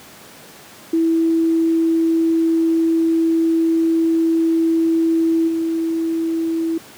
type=tone with level steps; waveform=sine; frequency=327.9 Hz; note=E4; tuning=9 cents flat; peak=-13 / -17 dBFS; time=0.93-6.78 s; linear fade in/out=5 ms; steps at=5.47 s; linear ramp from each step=20 ms; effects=pink hiss -41 dBFS RMS until 6.97 s + high-pass 150 Hz 12 dB/octave